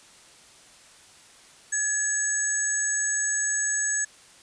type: tone cluster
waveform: sine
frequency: 1706 / 6530 / 7840 Hz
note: G#6 / G#8 / B8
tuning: +46 / -30 / -14 cents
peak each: -28 / -30 / -26 dBFS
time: 1.72-4.05 s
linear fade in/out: 10 ms
effects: white hiss -52 dBFS RMS until 4.42 s + resampled to 22050 Hz